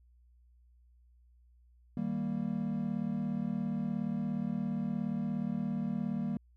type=chord; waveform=triangle; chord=Eb major; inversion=none; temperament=equal with one note detuned; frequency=156.92 / 196 / 233.1 Hz; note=Eb3 / G3 / Bb3; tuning=+15 / 0 / 0 cents; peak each=-37 / -33 / -33 dBFS; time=1.97-6.37 s; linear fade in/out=2 ms; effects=added 60 Hz sine -60 dBFS peak until 6.56 s